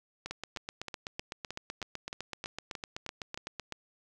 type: two click trains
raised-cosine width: 0.2 ms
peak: -21 / -20 dBFS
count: 11 / 28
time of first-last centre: 0.26-3.375 / 0.31-3.723 s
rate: 3.21 / 7.91 Hz
effects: none